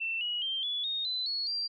sine tone with pitch steps, 2684 / 2910 / 3155 / 3421 / 3709 / 4021 / 4360 / 4727 Hz, E7 / F#7 / G7 / A7 / A#7 / B7 / C#8 / D8, +31 / -29 / +10 / -49 / -9 / +30 / -29 / +10 cents, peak -30 dBFS, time 0-1.68 s, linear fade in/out 20 ms, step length 210 ms, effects none

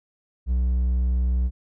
sine tone with hard clipping, 62.3 Hz, B1, 16 cents sharp, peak -20 dBFS, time 0.46-1.51 s, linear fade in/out 50 ms, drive 3 dB, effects none

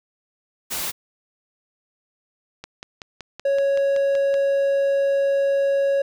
white noise, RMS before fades -27 dBFS, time 0.7-0.92 s, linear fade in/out 20 ms
click train, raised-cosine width 0.2 ms, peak -18 dBFS, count 10, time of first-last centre 2.64-4.341 s, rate 5.29 Hz
triangle tone, 554 Hz, C#5, 1 cent flat, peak -15 dBFS, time 3.45-6.02 s, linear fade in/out 5 ms
effects none

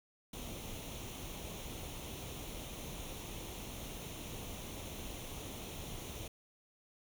pink noise with comb filter, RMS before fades -45 dBFS, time 0.33-6.28 s, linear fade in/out 5 ms, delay 0.31 ms, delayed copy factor +0.6, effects none

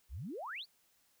sine exponential sweep, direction up, 49 to 4978 Hz, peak -40 dBFS, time 0.09-0.66 s, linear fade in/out 50 ms, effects white hiss -72 dBFS RMS until 1.2 s

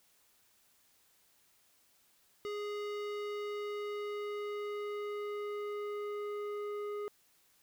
square tone with low-pass filter sweep, 414.2 Hz, G#4, 5 cents flat, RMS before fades -39 dBFS, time 2.45-7.08 s, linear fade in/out 0 ms, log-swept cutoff 4300 to 1400 Hz, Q 0.86, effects white hiss -69 dBFS RMS until 7.62 s

